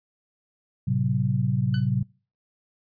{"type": "chord", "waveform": "sine", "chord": "F# diminished", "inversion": "first", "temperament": "equal with one note detuned", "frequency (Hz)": [110, 130.81, 187.8], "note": ["A2", "C3", "F#3"], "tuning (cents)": [0, 0, 26], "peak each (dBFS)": [-26, -23, -27], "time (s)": [0.87, 2.03], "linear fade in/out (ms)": 10}
{"type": "tone with exponential decay", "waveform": "20% pulse", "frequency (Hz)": 1500, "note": "F#6", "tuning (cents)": 23, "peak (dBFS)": -27, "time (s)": [1.74, 1.9], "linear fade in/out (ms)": 2, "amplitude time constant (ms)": 34}
{"effects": ["noise-tail reverb RT60 0.4 s tail -26 dB re dry", "resampled to 11025 Hz"]}